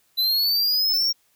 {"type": "linear sweep", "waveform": "square", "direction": "up", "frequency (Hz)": [3977, 5588], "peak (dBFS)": -19, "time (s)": [0.17, 1.13], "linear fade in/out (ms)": 20, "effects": ["white hiss -64 dBFS RMS until 1.35 s"]}